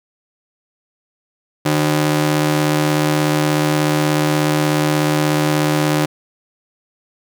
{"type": "ring-modulated tone", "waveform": "sawtooth", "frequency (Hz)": 227, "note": "A#3", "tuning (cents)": -46, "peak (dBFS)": -7, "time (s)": [1.65, 6.06], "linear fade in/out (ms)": 10, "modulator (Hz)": 75.2, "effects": []}